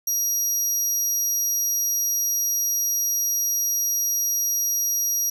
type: tone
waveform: 30% pulse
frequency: 5740 Hz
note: F8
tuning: 47 cents sharp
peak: -17 dBFS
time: 0.07-5.3 s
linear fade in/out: 5 ms
effects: none